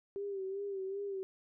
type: tone with vibrato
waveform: sine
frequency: 392 Hz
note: G4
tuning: in tune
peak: -36 dBFS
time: 0.16-1.23 s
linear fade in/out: 0 ms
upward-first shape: sine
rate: 2.6 Hz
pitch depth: 56 cents each way
effects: none